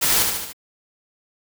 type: noise with echo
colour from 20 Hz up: white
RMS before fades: -19 dBFS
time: 0.01-0.24 s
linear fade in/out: 20 ms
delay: 73 ms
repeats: 4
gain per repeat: -4 dB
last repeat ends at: 0.532 s
effects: none